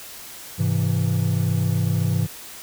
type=chord; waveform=triangle; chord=Ab augmented; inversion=none; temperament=equal with one note detuned; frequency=102.99 / 130.81 / 164.81 Hz; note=Ab2 / C3 / E3; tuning=-14 / 0 / 0 cents; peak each=-20 / -22 / -21 dBFS; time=0.58-2.27 s; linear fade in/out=20 ms; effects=white hiss -39 dBFS RMS until 2.62 s